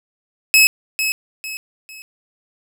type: tone with echo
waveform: sawtooth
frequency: 2577 Hz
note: E7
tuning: 40 cents flat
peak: -5 dBFS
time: 0.54-0.67 s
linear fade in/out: 0 ms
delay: 450 ms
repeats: 3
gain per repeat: -9 dB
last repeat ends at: 2.02 s
effects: none